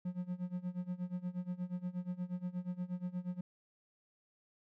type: tone with tremolo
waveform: triangle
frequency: 179.6 Hz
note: F3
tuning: 49 cents sharp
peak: -32 dBFS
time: 0.05-3.41 s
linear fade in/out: 5 ms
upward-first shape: sine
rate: 8.4 Hz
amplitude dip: 90%
effects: none